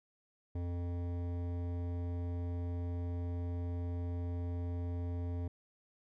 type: tone with hard clipping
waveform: sine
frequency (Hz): 87.31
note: F2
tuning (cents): 0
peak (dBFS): -37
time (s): 0.55-5.48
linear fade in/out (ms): 5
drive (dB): 14
effects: none